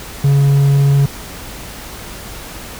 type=tone; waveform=triangle; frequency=140 Hz; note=C#3; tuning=18 cents sharp; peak=-6 dBFS; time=0.24-1.06 s; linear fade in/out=5 ms; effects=added 50 Hz sine -37 dBFS peak until 2.79 s + pink hiss -31 dBFS RMS until 2.79 s